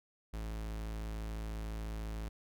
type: tone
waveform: 45% pulse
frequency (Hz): 54.1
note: A1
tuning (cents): -29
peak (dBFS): -38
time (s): 0.33-2.29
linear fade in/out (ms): 10
effects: none